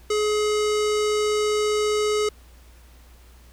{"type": "tone with low-pass filter", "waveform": "square", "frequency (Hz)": 422.5, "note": "G#4", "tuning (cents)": 30, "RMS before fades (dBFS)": -22, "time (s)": [0.1, 2.29], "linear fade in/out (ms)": 5, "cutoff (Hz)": 7300, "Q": 1.6, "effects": ["added 60 Hz sine -47 dBFS peak until 3.52 s", "pink hiss -55 dBFS RMS until 3.52 s"]}